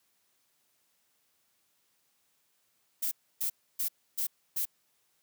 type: noise bursts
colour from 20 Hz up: violet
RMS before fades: -31 dBFS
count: 5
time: 3.02-4.655 s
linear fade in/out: 10 ms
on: 95 ms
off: 290 ms
effects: white hiss -73 dBFS RMS until 5.22 s + high-pass 80 Hz 12 dB/octave